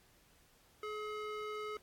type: tone with band-pass filter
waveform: square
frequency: 424.9 Hz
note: G#4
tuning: 40 cents sharp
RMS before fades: -42 dBFS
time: 0.83-1.77 s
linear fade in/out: 2 ms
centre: 1300 Hz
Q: 0.76
effects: pink hiss -67 dBFS RMS until 1.82 s + AAC 64 kbps